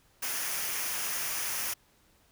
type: noise with comb filter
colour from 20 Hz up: white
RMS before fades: -33 dBFS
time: 0.22-1.74 s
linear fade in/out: 10 ms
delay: 0.25 ms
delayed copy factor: -0.5
effects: pink hiss -65 dBFS RMS until 2.31 s